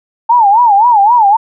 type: tone with vibrato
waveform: sine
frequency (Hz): 880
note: A5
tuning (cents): 0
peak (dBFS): -4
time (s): 0.29-1.37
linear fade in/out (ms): 10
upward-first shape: sine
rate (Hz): 3.8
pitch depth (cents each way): 190
effects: none